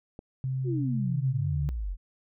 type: click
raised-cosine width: 2 ms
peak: -28 dBFS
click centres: 0.191 s
type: tone with pitch glide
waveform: sine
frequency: 131.4 to 144.12 Hz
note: C3 to D3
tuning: +8 to -32 cents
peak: -27 dBFS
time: 0.44-1.69 s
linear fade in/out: 0 ms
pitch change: +160 cents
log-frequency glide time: 1.27-1.47 s
type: exponential sweep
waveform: sine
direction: down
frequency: 383.1 to 41.2 Hz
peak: -29 dBFS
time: 0.64-1.97 s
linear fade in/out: 50 ms
effects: none